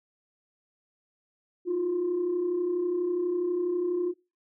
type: tone pair together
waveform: sine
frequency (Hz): 323.1 / 355.3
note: E4 / F4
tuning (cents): -35 / +30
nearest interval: major second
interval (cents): 165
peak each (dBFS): -33 / -24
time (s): 1.65-4.14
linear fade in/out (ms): 50
effects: noise-tail reverb RT60 0.3 s tail -23 dB re dry + tanh soft clip ceiling -21 dBFS